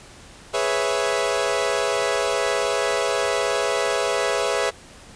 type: chord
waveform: sawtooth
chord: C# minor seventh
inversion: second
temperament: equal with one note detuned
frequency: 415.3 / 493.9 / 552.8 / 659.3 Hz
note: G#4 / B4 / C#5 / E5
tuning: 0 / 0 / -5 / 0 cents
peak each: -22 dBFS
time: 0.53-4.71 s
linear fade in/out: 20 ms
effects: pink hiss -45 dBFS RMS until 5.15 s + resampled to 22050 Hz